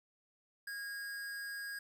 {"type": "tone with amplitude modulation", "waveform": "square", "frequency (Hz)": 1637, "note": "G#6", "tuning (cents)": -25, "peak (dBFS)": -40, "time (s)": [0.67, 1.79], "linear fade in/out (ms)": 5, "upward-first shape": "sine", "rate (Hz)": 221, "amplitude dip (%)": 30, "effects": ["11-bit"]}